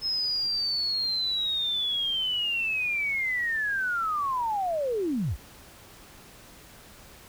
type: linear sweep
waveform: sine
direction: down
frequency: 5200 to 43 Hz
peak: -25 dBFS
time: 0.01-5.37 s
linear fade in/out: 50 ms
effects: pink hiss -50 dBFS RMS until 7.28 s